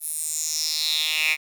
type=tone with high-pass filter sweep; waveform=10% pulse; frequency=155.5 Hz; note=D#3; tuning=1 cent flat; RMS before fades=-25 dBFS; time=0-1.37 s; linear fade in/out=50 ms; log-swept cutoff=11000 to 2300 Hz; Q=4.9; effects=none